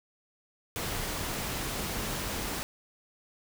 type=noise; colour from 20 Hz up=pink; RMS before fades=-34 dBFS; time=0.76-2.63 s; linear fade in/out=0 ms; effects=none